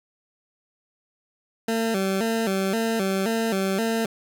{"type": "tone with vibrato", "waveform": "20% pulse", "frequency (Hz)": 208.7, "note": "G#3", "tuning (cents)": 9, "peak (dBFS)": -17, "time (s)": [1.68, 4.06], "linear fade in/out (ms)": 5, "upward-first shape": "square", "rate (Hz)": 1.9, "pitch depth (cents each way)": 140, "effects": []}